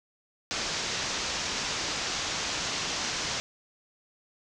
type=low-pass noise; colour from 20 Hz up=white; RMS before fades=-32 dBFS; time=0.51-3.4 s; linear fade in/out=0 ms; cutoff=6700 Hz; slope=48 dB/octave; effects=none